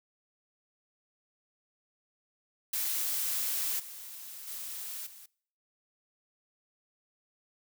blue noise with level steps, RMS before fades -32 / -45 / -40 / -51 dBFS, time 2.73-5.26 s, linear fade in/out 5 ms, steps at 3.79 / 4.47 / 5.06 s, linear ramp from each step 10 ms, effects noise-tail reverb RT60 0.6 s tail -24 dB re dry

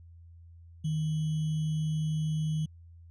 sine tone with sample-and-hold, 155.56 Hz, D#3, in tune, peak -27 dBFS, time 0.84-2.66 s, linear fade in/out 10 ms, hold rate 3150 Hz, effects added 84 Hz sine -49 dBFS peak until 3.1 s + resampled to 22050 Hz

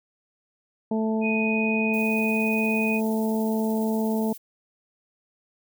harmonic tone, 220 Hz, A3, in tune, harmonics 1 / 2 / 3 / 4, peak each -23 / -29 / -33 / -35 dBFS, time 0.91-4.33 s, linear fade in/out 5 ms
sine tone, 2489 Hz, D#7, in tune, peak -26 dBFS, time 1.21-3.01 s, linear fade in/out 50 ms
violet noise with tremolo, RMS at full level -41 dBFS, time 1.93-4.38 s, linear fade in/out 10 ms, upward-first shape sine, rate 17 Hz, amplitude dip 25%
effects none

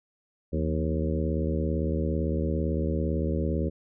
harmonic tone with a mistuned harmonic, 77.78 Hz, D#2, in tune, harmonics 1 / 2 / 3 / 4 / 5 / 6 / 7, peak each -28 / -31 / -33 / -34 / -35 / -36 / -36 dBFS, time 0.52-3.7 s, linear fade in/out 20 ms, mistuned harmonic 2, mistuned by +92 cents, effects none

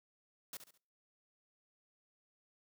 white noise with echo, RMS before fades -45 dBFS, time 0.53-0.57 s, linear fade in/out 2 ms, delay 69 ms, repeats 3, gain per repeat -9 dB, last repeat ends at 0.777 s, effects noise-tail reverb RT60 0.5 s tail -26 dB re dry + high-pass 100 Hz 12 dB/octave

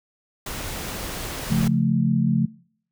pink noise, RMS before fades -31 dBFS, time 0.46-1.68 s, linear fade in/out 5 ms
sine chord, Db augmented, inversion none, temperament equal, 138.59 / 174.61 / 220 Hz, Db3 / F3 / A3, 0 / 0 / 0 cents, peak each -22 dBFS, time 1.5-2.46 s, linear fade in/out 10 ms
effects noise-tail reverb RT60 0.6 s tail -23 dB re dry

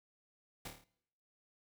pink noise with echo, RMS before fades -44 dBFS, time 0.65-0.68 s, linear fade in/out 5 ms, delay 27 ms, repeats 6, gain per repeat -4 dB, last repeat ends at 0.842 s, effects noise-tail reverb RT60 0.8 s tail -23 dB re dry

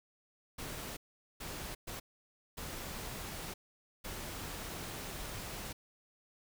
pink noise bursts at uneven times, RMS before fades -43 dBFS, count 5, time 0.58-0.97 / 1.4-1.75 / 1.87-2 / 2.57-3.54 / 4.04-5.73 s, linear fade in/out 10 ms, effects none

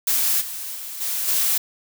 blue noise with level steps, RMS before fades -20 / -31 / -33 / -25 / -20 dBFS, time 0.07-1.58 s, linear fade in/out 5 ms, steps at 0.4 / 0.74 / 1 / 1.27 s, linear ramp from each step 20 ms, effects none

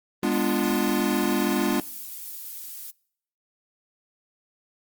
square chord, G# diminished seventh, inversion none, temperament equal with one note detuned, 205 / 246.9 / 293.7 / 349.2 Hz, G#3 / B3 / D4 / F4, -22 / 0 / 0 / 0 cents, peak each -28 dBFS, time 0.23-1.8 s, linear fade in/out 2 ms
violet noise, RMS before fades -37 dBFS, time 0.32-2.91 s, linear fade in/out 10 ms
effects noise-tail reverb RT60 0.7 s tail -26 dB re dry + Opus 32 kbps

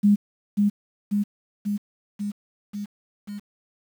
sine tone with echo, 204.9 Hz, G#3, 23 cents flat, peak -13 dBFS, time 0.03-0.16 s, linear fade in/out 20 ms, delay 540 ms, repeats 6, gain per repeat -3 dB, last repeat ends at 3.4 s, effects 8-bit

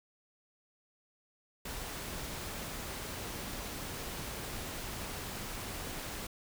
pink noise, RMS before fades -41 dBFS, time 1.65-6.27 s, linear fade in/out 5 ms, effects none

